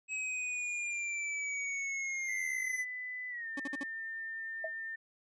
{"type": "linear sweep", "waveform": "square", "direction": "down", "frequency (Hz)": [2564, 2000], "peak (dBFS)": -35, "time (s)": [0.08, 2.85], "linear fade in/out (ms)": 50}
{"type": "tone with pitch glide", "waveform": "sine", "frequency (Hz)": [2000, 1802.5], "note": ["B6", "A6"], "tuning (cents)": [21, 41], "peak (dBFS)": -38, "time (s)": [2.28, 4.96], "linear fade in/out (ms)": 10, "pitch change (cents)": -180, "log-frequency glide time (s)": [3.29, 3.48]}
{"type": "tone bursts", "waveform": "40% pulse", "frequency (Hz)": 279.6, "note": "C#4", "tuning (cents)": 15, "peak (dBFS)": -36, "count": 4, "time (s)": [3.57, 3.835], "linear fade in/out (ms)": 5, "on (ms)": 28, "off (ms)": 51}
{"type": "tone with exponential decay", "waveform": "sine", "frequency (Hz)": 643, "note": "E5", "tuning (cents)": -43, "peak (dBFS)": -31, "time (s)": [4.64, 4.73], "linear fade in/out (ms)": 5, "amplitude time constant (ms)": 18}
{"effects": ["resampled to 22050 Hz"]}